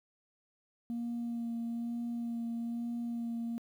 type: tone with vibrato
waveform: sine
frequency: 234.4 Hz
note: A#3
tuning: 10 cents sharp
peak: -32 dBFS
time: 0.9-3.58 s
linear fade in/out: 0 ms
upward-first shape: sine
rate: 1.1 Hz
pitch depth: 16 cents each way
effects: tanh soft clip ceiling -32 dBFS + 11-bit